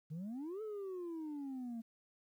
sine exponential two-way sweep, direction up then down, 147 to 442.3 to 224.2 Hz, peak -38 dBFS, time 0.1-1.82 s, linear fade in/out 20 ms, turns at 0.62 s, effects tanh soft clip ceiling -40 dBFS + 12-bit

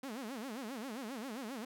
sawtooth tone with vibrato, 241.9 Hz, B3, 36 cents flat, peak -37 dBFS, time 0.03-1.65 s, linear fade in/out 5 ms, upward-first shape sine, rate 7.5 Hz, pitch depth 250 cents each way, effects none

